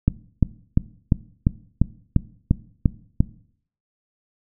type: click train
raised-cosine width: 5 ms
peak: -3 dBFS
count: 10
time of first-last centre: 0.08-3.205 s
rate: 2.88 Hz
effects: noise-tail reverb RT60 0.6 s tail -19 dB re dry